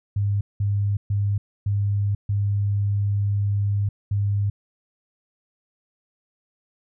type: tone bursts at uneven times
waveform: sine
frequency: 101.3 Hz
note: G#2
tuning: 43 cents flat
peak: -19 dBFS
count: 6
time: 0.16-0.41 / 0.6-0.97 / 1.1-1.38 / 1.66-2.15 / 2.29-3.89 / 4.11-4.5 s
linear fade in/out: 5 ms
effects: none